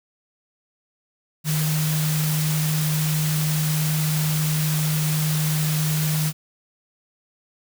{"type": "tone in noise", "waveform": "sine", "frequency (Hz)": 154.3, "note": "D#3", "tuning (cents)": -14, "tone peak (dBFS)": -20, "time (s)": [1.44, 6.33], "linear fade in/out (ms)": 50, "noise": "white", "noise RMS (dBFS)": -28, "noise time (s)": [1.44, 6.33], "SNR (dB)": 5, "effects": []}